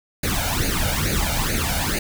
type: noise with flanger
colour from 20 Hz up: pink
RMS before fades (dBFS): -22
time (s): 0.23-1.99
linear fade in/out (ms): 5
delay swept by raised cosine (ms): 0.45 to 1.38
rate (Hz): 2.3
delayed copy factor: +0.8
effects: none